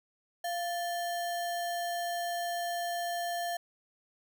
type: tone with sample-and-hold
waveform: sine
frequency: 693 Hz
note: F5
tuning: 14 cents flat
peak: -31 dBFS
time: 0.44-3.57 s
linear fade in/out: 5 ms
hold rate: 2450 Hz
effects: none